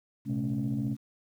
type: tone cluster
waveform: sine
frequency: 116.7 / 131.4 / 215.4 / 278.7 Hz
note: A#2 / C3 / A3 / C#4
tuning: +2 / +8 / -37 / +9 cents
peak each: -37 / -31 / -31 / -33 dBFS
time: 0.25-0.97 s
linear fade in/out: 50 ms
effects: tanh soft clip ceiling -22 dBFS + 10-bit